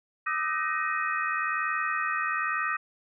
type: tone cluster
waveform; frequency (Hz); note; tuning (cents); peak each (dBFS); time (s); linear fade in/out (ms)
sine; 1205 / 1286 / 1527 / 1877 / 2517; D6 / E6 / G6 / A#6 / D#7; +44 / -43 / -46 / +11 / +19; -32 / -32 / -34 / -31 / -36; 0.26-2.77; 10
effects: none